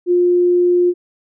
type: tone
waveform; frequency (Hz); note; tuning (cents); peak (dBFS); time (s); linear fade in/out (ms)
sine; 354.3; F4; +25; -10; 0.06-0.94; 50
effects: none